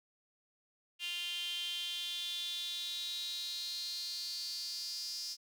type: tone with high-pass filter sweep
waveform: sawtooth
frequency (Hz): 349.2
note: F4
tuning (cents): 0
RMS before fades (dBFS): -40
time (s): 0.99-5.37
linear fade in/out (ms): 50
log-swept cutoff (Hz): 2900 to 5100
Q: 8.9
effects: none